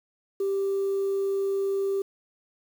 sine tone, 392.5 Hz, G4, 2 cents sharp, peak -22 dBFS, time 0.4-2.02 s, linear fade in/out 5 ms, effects tanh soft clip ceiling -21 dBFS + 8-bit

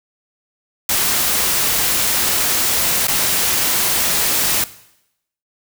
white noise with dropouts, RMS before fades -17 dBFS, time 0.89-4.64 s, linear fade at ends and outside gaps 2 ms, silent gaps 3.07-3.082 s, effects noise-tail reverb RT60 0.8 s tail -17 dB re dry

